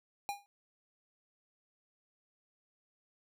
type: tone with exponential decay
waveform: square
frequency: 810 Hz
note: G#5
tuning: 43 cents flat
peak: -32 dBFS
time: 0.29-0.46 s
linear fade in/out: 0 ms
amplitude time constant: 36 ms
effects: none